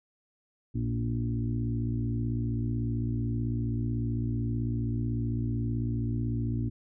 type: harmonic tone with a mistuned harmonic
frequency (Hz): 58.27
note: A#1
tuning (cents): 0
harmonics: 1 / 2 / 4 / 5 / 6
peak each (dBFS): -36 / -29 / -35 / -37 / -44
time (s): 0.74-6.7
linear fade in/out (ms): 20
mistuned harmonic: 4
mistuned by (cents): +19
effects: none